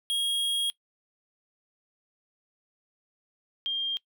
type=tone pair in turn; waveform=square / sine; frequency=3276 / 3203 Hz; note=G#7 / G7; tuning=-24 / +37 cents; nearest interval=unison; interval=39 cents; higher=first; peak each=-26 dBFS; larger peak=neither; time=0.1-0.7 / 3.66-3.97 s; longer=first; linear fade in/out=0 ms; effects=noise-tail reverb RT60 0.1 s tail -21 dB re dry